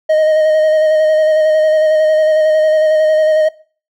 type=tone with vibrato; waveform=triangle; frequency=622.3 Hz; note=D#5; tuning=in tune; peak=-6 dBFS; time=0.09-3.49 s; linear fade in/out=10 ms; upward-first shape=square; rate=11 Hz; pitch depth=16 cents each way; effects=noise-tail reverb RT60 0.4 s tail -20 dB re dry